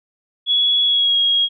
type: tone with pitch glide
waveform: sine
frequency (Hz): 3370 to 3285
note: G#7 to G#7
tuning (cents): +25 to -20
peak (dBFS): -13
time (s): 0.46-1.49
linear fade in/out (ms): 50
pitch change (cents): -45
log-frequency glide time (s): 0.84-1.17
effects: none